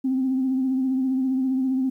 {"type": "tone with vibrato", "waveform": "sine", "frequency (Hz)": 261.6, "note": "C4", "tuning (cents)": 0, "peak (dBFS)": -19, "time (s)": [0.04, 1.9], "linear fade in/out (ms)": 10, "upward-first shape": "triangle", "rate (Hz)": 15, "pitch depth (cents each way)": 45, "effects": ["tanh soft clip ceiling -15 dBFS", "10-bit"]}